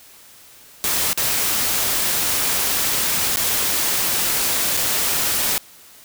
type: noise with dropouts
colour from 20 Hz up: white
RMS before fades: -20 dBFS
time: 0.84-5.58 s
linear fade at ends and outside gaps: 0 ms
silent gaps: 1.131-1.176 / 3.36-3.37 / 4.769-4.773 s
effects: white hiss -46 dBFS RMS until 6.04 s